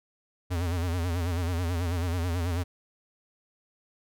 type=tone with vibrato; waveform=square; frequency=86.6 Hz; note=F2; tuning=14 cents flat; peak=-27 dBFS; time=0.5-2.64 s; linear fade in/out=20 ms; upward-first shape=sine; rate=9.2 Hz; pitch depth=93 cents each way; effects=none